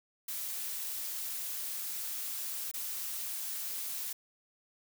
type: noise with dropouts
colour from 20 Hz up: blue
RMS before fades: -38 dBFS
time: 0.28-4.13 s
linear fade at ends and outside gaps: 5 ms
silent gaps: 2.715-2.738 s
effects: none